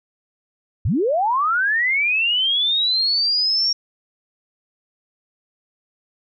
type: linear sweep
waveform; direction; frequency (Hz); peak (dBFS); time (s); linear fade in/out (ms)
sine; up; 66.9 to 5588; -16; 0.85-3.73; 5
effects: none